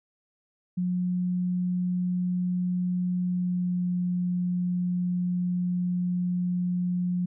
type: tone with pitch glide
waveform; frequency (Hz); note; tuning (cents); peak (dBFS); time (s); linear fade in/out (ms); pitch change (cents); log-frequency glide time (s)
sine; 180 to 178.65; F#3 to F3; -47 to +40; -24; 0.77-7.26; 10; -13; 3.19-3.88
effects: none